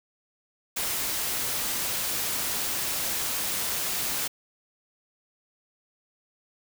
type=noise; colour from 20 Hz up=white; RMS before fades=-29 dBFS; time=0.76-4.28 s; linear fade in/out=10 ms; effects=none